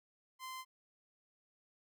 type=tone; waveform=sawtooth; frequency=1037 Hz; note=C6; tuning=16 cents flat; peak=-40 dBFS; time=0.39-0.65 s; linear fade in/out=50 ms; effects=none